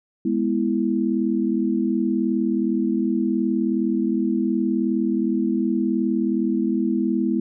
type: chord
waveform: sine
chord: E major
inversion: first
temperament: equal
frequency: 207.7 / 246.9 / 329.6 Hz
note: G#3 / B3 / E4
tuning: 0 / 0 / 0 cents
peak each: -23 dBFS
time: 0.25-7.4 s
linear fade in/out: 5 ms
effects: none

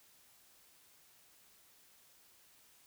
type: silence
effects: white hiss -65 dBFS RMS until 2.86 s

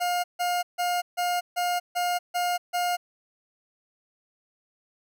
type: tone bursts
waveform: 40% pulse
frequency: 710 Hz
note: F5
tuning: 28 cents sharp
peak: -23 dBFS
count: 8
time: 0-2.97 s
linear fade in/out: 20 ms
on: 240 ms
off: 150 ms
effects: none

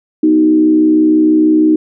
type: tone with frequency modulation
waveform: sine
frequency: 311.1 Hz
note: D#4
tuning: in tune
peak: -6 dBFS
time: 0.23-1.76 s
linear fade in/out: 5 ms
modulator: 66.2 Hz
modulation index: 0.55
effects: none

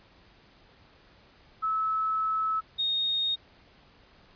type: tone pair in turn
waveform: sine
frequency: 1300 / 3712 Hz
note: E6 / A#7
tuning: -24 / -8 cents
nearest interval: octave + tritone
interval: 1816 cents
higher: second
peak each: -25 dBFS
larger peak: neither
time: 1.62-2.61 / 2.78-3.36 s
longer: first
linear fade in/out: 20 ms
effects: pink hiss -58 dBFS RMS until 4.35 s + resampled to 11025 Hz

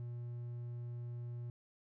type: tone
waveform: triangle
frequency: 120 Hz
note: B2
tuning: 49 cents flat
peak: -39 dBFS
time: 0-1.5 s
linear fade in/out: 0 ms
effects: none

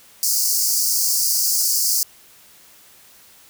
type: high-pass noise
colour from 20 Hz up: pink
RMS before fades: -19 dBFS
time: 0.23-2.03 s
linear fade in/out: 0 ms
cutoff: 4600 Hz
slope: 96 dB/octave
effects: white hiss -49 dBFS RMS until 3.49 s

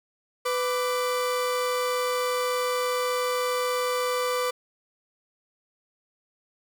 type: tone pair together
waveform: 40% pulse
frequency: 498.2 / 1174.7 Hz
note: B4 / D6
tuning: +15 / 0 cents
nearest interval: octave + minor third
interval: 1485 cents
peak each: -25 / -28 dBFS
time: 0.45-4.51 s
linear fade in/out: 10 ms
effects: none

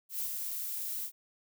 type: noise with ADSR envelope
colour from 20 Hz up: violet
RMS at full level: -34 dBFS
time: 0.09-1.12 s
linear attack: 110 ms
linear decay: 100 ms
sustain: -3 dB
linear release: 79 ms
effects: none

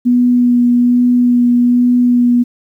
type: tone with vibrato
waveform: sine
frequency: 244 Hz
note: B3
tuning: 21 cents flat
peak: -7 dBFS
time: 0.05-2.44 s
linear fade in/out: 20 ms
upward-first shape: sine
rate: 1.2 Hz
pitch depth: 12 cents each way
effects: 8-bit

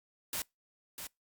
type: noise with echo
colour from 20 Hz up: white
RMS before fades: -36 dBFS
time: 0.33-0.42 s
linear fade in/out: 2 ms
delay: 650 ms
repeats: 1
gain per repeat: -7 dB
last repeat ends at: 1.07 s
effects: noise-tail reverb RT60 0.2 s tail -26 dB re dry + Opus 48 kbps

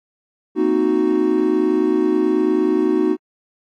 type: chord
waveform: triangle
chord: C half-diminished seventh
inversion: third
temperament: equal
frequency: 233.1 / 261.6 / 311.1 / 370 Hz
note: Bb3 / C4 / Eb4 / Gb4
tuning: 0 / 0 / 0 / 0 cents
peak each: -22 / -22 / -16 / -16 dBFS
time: 0.55-3.17 s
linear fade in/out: 50 ms
effects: AAC 48 kbps

